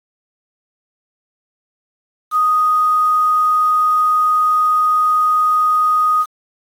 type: tone with quantisation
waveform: sine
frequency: 1244.5 Hz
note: D#6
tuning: in tune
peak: -11 dBFS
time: 2.31-6.26 s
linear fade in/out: 50 ms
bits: 6
effects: AAC 48 kbps